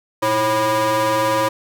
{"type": "ring-modulated tone", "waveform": "35% pulse", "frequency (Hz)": 220, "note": "A3", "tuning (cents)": 0, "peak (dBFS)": -11, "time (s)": [0.22, 1.49], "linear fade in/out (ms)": 10, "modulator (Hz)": 762, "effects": []}